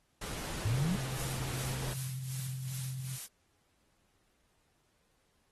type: noise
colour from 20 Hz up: pink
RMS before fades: -41 dBFS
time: 0.21-1.94 s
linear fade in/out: 10 ms
type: exponential sweep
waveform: sine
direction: up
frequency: 99.7 to 200 Hz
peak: -29 dBFS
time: 0.65-0.96 s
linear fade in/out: 5 ms
type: tone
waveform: sine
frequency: 130.81 Hz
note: C3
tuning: in tune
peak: -37 dBFS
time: 0.67-3.18 s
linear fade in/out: 50 ms
type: noise with tremolo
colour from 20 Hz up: blue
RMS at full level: -40 dBFS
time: 1.15-3.27 s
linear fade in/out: 10 ms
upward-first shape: sine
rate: 2.6 Hz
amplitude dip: 70%
effects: pink hiss -74 dBFS RMS until 5.51 s + AAC 32 kbps